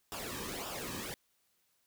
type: noise with flanger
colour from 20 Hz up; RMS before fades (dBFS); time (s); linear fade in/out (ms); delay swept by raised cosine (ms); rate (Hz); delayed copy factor
pink; -41; 0.12-1.14; 0; 0.47 to 1.47; 1.8; -0.7
effects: white hiss -75 dBFS RMS until 1.86 s